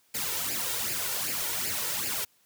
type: noise with flanger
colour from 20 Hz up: white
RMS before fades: -31 dBFS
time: 0.14-2.25 s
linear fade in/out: 10 ms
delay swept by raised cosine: 0.41 to 2.21 ms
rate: 2.6 Hz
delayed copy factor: +0.7
effects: white hiss -66 dBFS RMS until 2.45 s + high-pass 80 Hz 12 dB/octave